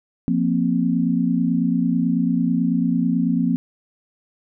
sine chord, F suspended fourth, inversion none, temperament just, 174.61 / 232.8 / 261.9 Hz, F3 / Bb3 / C4, 0 / -2 / +2 cents, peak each -21 dBFS, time 0.28-3.56 s, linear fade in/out 0 ms, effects none

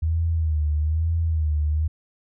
sine tone with vibrato, 78.8 Hz, D#2, 23 cents sharp, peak -19 dBFS, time 0.02-1.88 s, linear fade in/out 10 ms, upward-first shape sine, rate 1.1 Hz, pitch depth 89 cents each way, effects none

